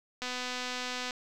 click train, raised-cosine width 0.2 ms, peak -19 dBFS, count 223, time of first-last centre 0.22-1.108 s, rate 250 Hz, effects none

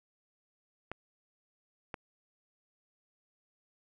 clicks, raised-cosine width 0.5 ms, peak -23 dBFS, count 2, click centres 0.916 / 1.942 s, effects none

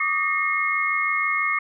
sine tone cluster, 1146 / 1232 / 1832 / 2159 Hz, D6 / D#6 / A#6 / C#7, -43 / -17 / -31 / -46 cents, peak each -28 / -27 / -30 / -22 dBFS, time 0-1.59 s, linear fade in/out 5 ms, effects none

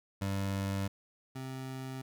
25% pulse tone pair in turn, 98 / 131.5 Hz, G2 / C3, 0 / +9 cents, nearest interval perfect fourth, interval 509 cents, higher second, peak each -28 / -35 dBFS, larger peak first, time 0.21-0.88 / 1.35-2.02 s, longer neither, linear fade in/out 10 ms, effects none

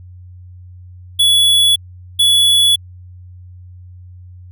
square tone pair in turn, 3396 / 3408 Hz, G#7 / G#7, +38 / +44 cents, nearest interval unison, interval 6 cents, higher second, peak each -9 dBFS, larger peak neither, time 1.19-1.76 / 2.19-2.76 s, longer neither, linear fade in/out 10 ms, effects added 90 Hz sine -34 dBFS peak until 4.51 s

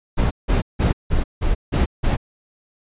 brown noise bursts, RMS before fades -17 dBFS, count 7, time 0.17-2.17 s, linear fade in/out 20 ms, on 140 ms, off 170 ms, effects resampled to 8000 Hz

